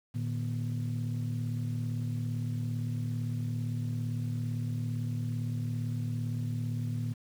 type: tone cluster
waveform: sine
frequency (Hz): 114 / 151.7 / 241.1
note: A#2 / D#3 / B3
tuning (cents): -38 / -44 / -41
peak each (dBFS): -31 / -36 / -38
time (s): 0.14-7.14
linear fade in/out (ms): 20
effects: tanh soft clip ceiling -24 dBFS + 9-bit